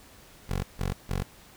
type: tone bursts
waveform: 15% pulse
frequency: 46.27 Hz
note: F#1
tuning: 1 cent sharp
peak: -21 dBFS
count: 3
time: 0.49-1.23 s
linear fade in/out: 10 ms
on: 140 ms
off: 160 ms
effects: pink hiss -53 dBFS RMS until 1.56 s